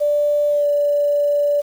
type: tone with pitch glide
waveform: sine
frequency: 587.3 to 580.6 Hz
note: D5 to D5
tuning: 0 to -20 cents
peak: -14 dBFS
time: 0-1.62 s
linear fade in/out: 20 ms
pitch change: -20 cents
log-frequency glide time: 0.49-0.66 s
effects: 7-bit